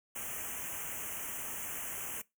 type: band-stop noise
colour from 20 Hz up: white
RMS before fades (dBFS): -40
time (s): 0.15-2.22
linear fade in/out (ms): 10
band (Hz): 3100 to 6000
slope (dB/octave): 96
effects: noise-tail reverb RT60 0.2 s tail -21 dB re dry